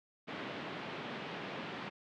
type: band-pass noise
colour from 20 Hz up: pink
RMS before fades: -43 dBFS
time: 0.27-1.9 s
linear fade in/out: 20 ms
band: 150 to 3400 Hz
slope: 24 dB/octave
effects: none